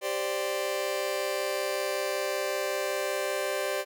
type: chord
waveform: sawtooth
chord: G suspended fourth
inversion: none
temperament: just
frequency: 392 / 522.7 / 588 Hz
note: G4 / C5 / D5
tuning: 0 / -2 / +2 cents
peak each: -30 / -29 / -27 dBFS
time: 0.01-3.85 s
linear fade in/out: 50 ms
effects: none